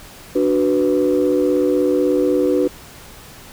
sine chord, B minor, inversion first, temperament equal, 293.7 / 370 / 493.9 Hz, D4 / F#4 / B4, 0 / 0 / 0 cents, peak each -17 dBFS, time 0.35-2.68 s, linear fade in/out 10 ms, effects tanh soft clip ceiling -7 dBFS + pink hiss -40 dBFS RMS until 3.52 s

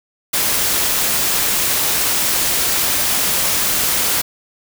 white noise, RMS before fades -17 dBFS, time 0.33-4.22 s, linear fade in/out 10 ms, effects none

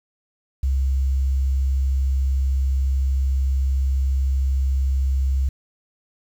sine tone, 66.8 Hz, C2, 36 cents sharp, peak -17 dBFS, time 0.63-5.49 s, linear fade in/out 5 ms, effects 8-bit

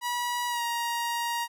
sawtooth tone with pitch glide, 969 to 942 Hz, B5 to A#5, -33 to +18 cents, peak -24 dBFS, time 0.01-1.48 s, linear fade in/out 50 ms, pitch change -49 cents, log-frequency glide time 0.48-0.63 s, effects none

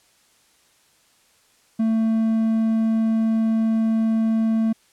triangle tone, 223.1 Hz, A3, 24 cents sharp, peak -15 dBFS, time 1.79-4.73 s, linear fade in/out 10 ms, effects white hiss -59 dBFS RMS until 4.92 s + low-pass 10000 Hz 12 dB/octave

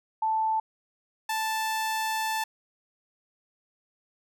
sine / sawtooth tone pair in turn, 880 / 880 Hz, A5 / A5, 0 / 0 cents, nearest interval unison, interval 0 cents, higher neither, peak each -23 dBFS, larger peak neither, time 0.22-0.6 / 1.29-2.44 s, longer second, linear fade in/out 5 ms, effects none

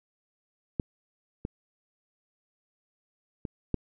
clicks, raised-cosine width 3 ms, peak -14 / -19 / -21 / -13 dBFS, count 4, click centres 0.798 / 1.451 / 3.452 / 3.743 s, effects none

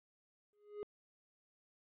triangle tone with exponential growth, 415.3 Hz, G#4, in tune, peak -36 dBFS, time 0.53-0.83 s, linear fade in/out 0 ms, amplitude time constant 65 ms, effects resampled to 8000 Hz

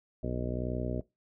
harmonic tone, 61.5 Hz, B1, 7 cents flat, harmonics 1 / 2 / 3 / 4 / 5 / 6 / 7 / 8 / 9 / 10, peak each -37 / -37 / -41 / -38 / -44 / -40 / -44 / -44 / -47 / -41 dBFS, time 0.23-1.01 s, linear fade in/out 5 ms, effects noise-tail reverb RT60 0.2 s tail -20 dB re dry

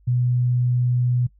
sine tone, 123.47 Hz, B2, in tune, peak -17 dBFS, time 0.07-1.27 s, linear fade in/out 10 ms, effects noise-tail reverb RT60 0.1 s tail -19 dB re dry + added 50 Hz sine -52 dBFS peak until 1.39 s

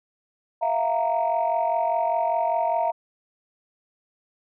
sine tone cluster, 656 / 701 / 927 Hz, E5 / F5 / A#5, -9 / +6 / -10 cents, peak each -24 dBFS, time 0.61-2.92 s, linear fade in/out 20 ms, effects tanh soft clip ceiling -14 dBFS

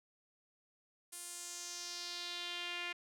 sawtooth tone with band-pass filter sweep, 350 Hz, F4, 4 cents sharp, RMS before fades -44 dBFS, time 1.12-2.93 s, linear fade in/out 10 ms, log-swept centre 9700 to 2400 Hz, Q 2.6, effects none

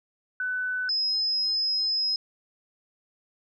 sine tone pair in turn, 1500 / 5101 Hz, F#6 / D#8, +23 / +42 cents, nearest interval octave + major sixth, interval 2119 cents, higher second, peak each -26 / -23 dBFS, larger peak second, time 0.4-0.89 / 0.89-2.16 s, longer second, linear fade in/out 2 ms, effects none

